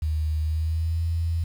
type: tone with pitch glide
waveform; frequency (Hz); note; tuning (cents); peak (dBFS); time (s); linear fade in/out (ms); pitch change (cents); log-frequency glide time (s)
sine; 77.6 to 83.17; D#2 to E2; -4 to +16; -22; 0.02-1.44; 5; +120; 0.42-1.02
effects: 8-bit